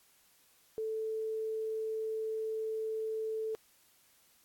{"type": "tone", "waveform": "sine", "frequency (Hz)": 440, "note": "A4", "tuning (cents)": 0, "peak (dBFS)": -33, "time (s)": [0.78, 3.55], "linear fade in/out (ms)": 0, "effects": ["white hiss -66 dBFS RMS until 4.44 s", "AAC 64 kbps"]}